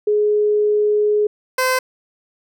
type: tone pair in turn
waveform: sine / 15% pulse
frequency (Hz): 419.4 / 514.3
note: G#4 / C5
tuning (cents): +17 / -30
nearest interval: major third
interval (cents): 353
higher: second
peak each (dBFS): -13 / -9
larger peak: second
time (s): 0.07-1.27 / 1.58-1.79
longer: first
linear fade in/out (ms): 5
effects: none